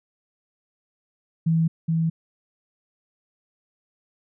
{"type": "tone with echo", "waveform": "sine", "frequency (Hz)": 163.2, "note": "E3", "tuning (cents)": -17, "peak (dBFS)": -17, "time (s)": [1.46, 1.68], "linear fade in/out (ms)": 10, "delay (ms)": 420, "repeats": 1, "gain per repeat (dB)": -2, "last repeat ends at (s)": 2.1, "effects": []}